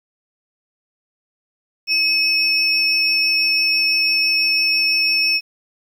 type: tone pair together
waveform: sine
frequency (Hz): 2550 / 5403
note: D#7 / E8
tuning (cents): +42 / +42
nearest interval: octave + minor second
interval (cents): 1300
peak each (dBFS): -16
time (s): 1.87-5.41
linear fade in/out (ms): 50
effects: tanh soft clip ceiling -9 dBFS + 8-bit